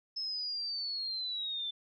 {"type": "linear sweep", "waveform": "sine", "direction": "down", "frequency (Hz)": [5230, 3510], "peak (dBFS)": -34, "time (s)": [0.16, 1.71], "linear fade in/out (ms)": 10, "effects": []}